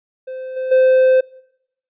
triangle tone with level steps, 518 Hz, C5, 17 cents flat, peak -24 / -18 / -7 dBFS, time 0.27-1.21 s, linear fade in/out 10 ms, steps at 0.56 / 0.71 s, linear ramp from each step 10 ms, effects noise-tail reverb RT60 0.8 s tail -24 dB re dry + resampled to 8000 Hz

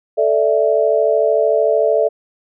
sine chord, A suspended fourth, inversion none, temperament just, 440 / 586.7 / 660 Hz, A4 / D5 / E5, 0 / -2 / +2 cents, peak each -16 dBFS, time 0.17-2.09 s, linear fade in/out 20 ms, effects none

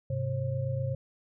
sine tone cluster, 102.3 / 130.4 / 536 Hz, G#2 / C3 / C5, -26 / -5 / +42 cents, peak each -34 / -30 / -36 dBFS, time 0.1-0.95 s, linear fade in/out 5 ms, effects none

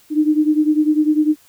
sine beating tone pair, 302.6 / 312.6 Hz, D#4 / D#4, -48 / +8 cents, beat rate 10 Hz, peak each -14 / -17 dBFS, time 0.1-1.36 s, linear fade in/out 50 ms, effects white hiss -52 dBFS RMS until 1.48 s

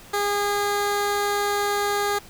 15% pulse tone, 408.2 Hz, G#4, 30 cents flat, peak -15 dBFS, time 0.13-2.19 s, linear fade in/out 10 ms, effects pink hiss -46 dBFS RMS until 2.29 s

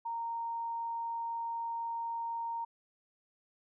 sine tone, 926 Hz, A#5, 12 cents flat, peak -34 dBFS, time 0.05-2.65 s, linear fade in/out 10 ms, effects none

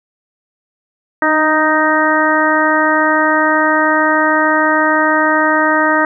harmonic tone with a mistuned harmonic, 311.1 Hz, D#4, in tune, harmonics 1 / 2 / 3 / 4 / 5 / 6, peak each -17 / -17 / -17 / -17 / -17 / -17 dBFS, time 1.22-6.05 s, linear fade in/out 2 ms, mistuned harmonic 1, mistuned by -19 cents, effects none

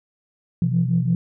sine tone cluster, 126.4 / 167.7 / 173.6 Hz, B2 / E3 / F3, +41 / +30 / -10 cents, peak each -21 dBFS, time 0.62-1.15 s, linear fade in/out 2 ms, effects tanh soft clip ceiling -8 dBFS

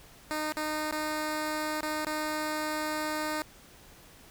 10% pulse tone with dropouts, 306.9 Hz, D#4, 24 cents flat, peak -22 dBFS, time 0.31-3.42 s, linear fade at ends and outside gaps 0 ms, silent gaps 0.522-0.568 / 0.911-0.923 / 1.808-1.829 / 2.048-2.067 s, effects pink hiss -54 dBFS RMS until 4.3 s

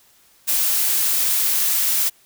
blue noise, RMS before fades -19 dBFS, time 0.47-2.1 s, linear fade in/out 20 ms, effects white hiss -55 dBFS RMS until 2.25 s

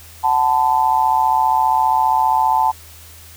sine tone with amplitude modulation, 880 Hz, A5, in tune, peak -8 dBFS, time 0.23-2.72 s, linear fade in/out 20 ms, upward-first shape sine, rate 135 Hz, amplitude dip 95%, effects added 81 Hz sine -42 dBFS peak until 3.36 s + white hiss -42 dBFS RMS until 3.36 s

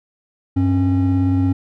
triangle tone pair together, 96.39 / 271.7 Hz, G2 / C#4, -29 / -35 cents, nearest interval octave + tritone, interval 1794 cents, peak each -14 dBFS, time 0.56-1.53 s, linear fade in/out 10 ms, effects tanh soft clip ceiling -5 dBFS

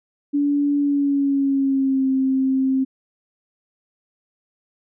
sine tone with pitch glide, 287.1 to 264.8 Hz, D4 to C4, -39 to +21 cents, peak -16 dBFS, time 0.33-2.85 s, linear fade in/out 20 ms, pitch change -140 cents, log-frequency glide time 0.78-2.09 s, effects none

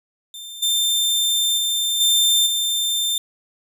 sawtooth tone with level steps, 3585 Hz, A7, 32 cents sharp, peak -30 / -14 / -16 / -11 / -16 dBFS, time 0.34-3.18 s, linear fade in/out 2 ms, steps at 0.62 / 1.57 / 2 / 2.46 s, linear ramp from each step 10 ms, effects none

